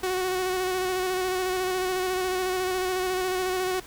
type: tone with vibrato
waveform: sawtooth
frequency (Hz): 370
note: F#4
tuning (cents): 0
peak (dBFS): -21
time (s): 0.03-3.8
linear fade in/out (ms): 5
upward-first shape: square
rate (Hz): 14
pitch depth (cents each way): 21
effects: added 50 Hz sine -51 dBFS peak until 3.86 s + pink hiss -46 dBFS RMS until 3.86 s